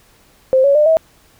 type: tone with pitch steps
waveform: sine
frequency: 523 / 560.5 / 600.8 / 643.9 Hz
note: C5 / C#5 / D5 / E5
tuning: -1 / +19 / +39 / -41 cents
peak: -8 dBFS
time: 0.53-0.97 s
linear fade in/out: 0 ms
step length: 110 ms
effects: pink hiss -51 dBFS RMS until 1.39 s